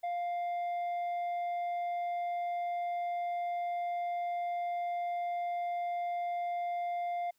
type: tone with tanh clipping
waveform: sine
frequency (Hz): 700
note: F5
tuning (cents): +4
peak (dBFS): -33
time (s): 0.03-7.31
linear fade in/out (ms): 10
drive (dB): 5
effects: white hiss -75 dBFS RMS until 7.38 s